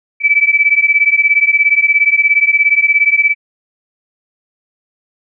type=beating tone pair; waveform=sine; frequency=2298 / 2315 Hz; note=D7 / D7; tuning=-38 / -25 cents; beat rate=17 Hz; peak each=-11 dBFS; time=0.2-3.35 s; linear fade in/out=50 ms; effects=none